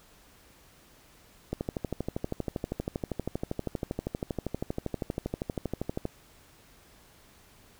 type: click train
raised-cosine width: 2 ms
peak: -17 dBFS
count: 58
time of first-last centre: 1.53-6.054 s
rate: 12.6 Hz
effects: pink hiss -58 dBFS RMS until 7.79 s